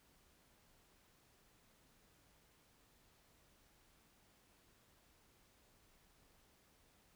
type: silence
effects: pink hiss -71 dBFS RMS until 7.15 s